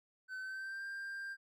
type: tone with pitch glide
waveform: triangle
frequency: 1522 to 1589.4 Hz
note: F#6 to G6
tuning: +48 to +23 cents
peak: -39 dBFS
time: 0.28-1.37 s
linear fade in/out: 50 ms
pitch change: +75 cents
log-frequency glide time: 0.39-0.85 s
effects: none